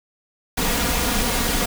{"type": "noise with comb filter", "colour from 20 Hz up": "pink", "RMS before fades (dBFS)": -21, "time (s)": [0.57, 1.66], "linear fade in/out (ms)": 10, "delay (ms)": 4.2, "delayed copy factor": 0.6, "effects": []}